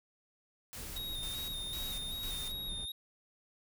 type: noise with tremolo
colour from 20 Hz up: white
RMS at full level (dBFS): -46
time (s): 0.73-2.52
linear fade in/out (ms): 0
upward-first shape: square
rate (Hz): 2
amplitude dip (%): 60
type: noise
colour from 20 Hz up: brown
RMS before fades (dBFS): -45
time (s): 0.75-2.86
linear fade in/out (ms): 20
type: tone with vibrato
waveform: square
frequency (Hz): 3718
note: A#7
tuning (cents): -5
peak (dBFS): -39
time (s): 0.96-2.92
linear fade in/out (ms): 5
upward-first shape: square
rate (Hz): 2.6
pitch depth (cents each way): 31
effects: none